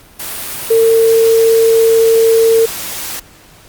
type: tone in noise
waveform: sine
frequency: 453 Hz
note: A#4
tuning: 50 cents flat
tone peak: -6 dBFS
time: 0.7-2.66 s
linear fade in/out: 10 ms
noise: white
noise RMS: -23 dBFS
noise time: 0.19-3.2 s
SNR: +14 dB
effects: pink hiss -42 dBFS RMS until 3.68 s + Opus 48 kbps